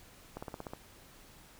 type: slowing click train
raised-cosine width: 1 ms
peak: -26 dBFS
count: 7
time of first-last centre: 0.37-0.735 s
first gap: 55 ms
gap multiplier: 1.04
effects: pink hiss -57 dBFS RMS until 1.59 s